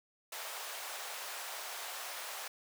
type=high-pass noise; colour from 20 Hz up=pink; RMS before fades=-43 dBFS; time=0.32-2.48 s; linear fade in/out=5 ms; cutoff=610 Hz; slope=24 dB/octave; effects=none